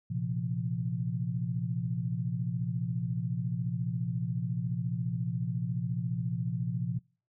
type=chord; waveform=sine; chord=Bb suspended second; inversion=none; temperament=equal with one note detuned; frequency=116.54 / 130.81 / 171.71 Hz; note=Bb2 / C3 / F3; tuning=0 / 0 / -29 cents; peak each=-34 dBFS; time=0.1-6.99 s; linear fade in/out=10 ms; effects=noise-tail reverb RT60 0.4 s tail -26 dB re dry